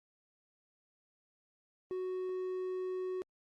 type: tone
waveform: triangle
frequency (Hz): 370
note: F#4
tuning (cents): 0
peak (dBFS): -33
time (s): 1.91-3.22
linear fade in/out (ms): 0
effects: Opus 24 kbps